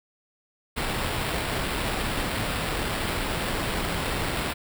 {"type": "noise with sample-and-hold", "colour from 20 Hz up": "pink", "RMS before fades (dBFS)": -28, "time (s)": [0.76, 4.54], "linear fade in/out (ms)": 20, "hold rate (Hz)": 6300, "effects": []}